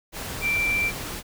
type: tone in noise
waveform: sine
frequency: 2350 Hz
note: D7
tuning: 1 cent sharp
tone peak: -21 dBFS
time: 0.41-0.92 s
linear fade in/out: 50 ms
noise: pink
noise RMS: -33 dBFS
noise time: 0.12-1.23 s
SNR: +9 dB
effects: none